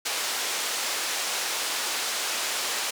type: band-pass noise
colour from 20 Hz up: white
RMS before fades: -29 dBFS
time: 0.05-2.91 s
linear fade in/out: 10 ms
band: 440 to 7000 Hz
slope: 12 dB/octave
effects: none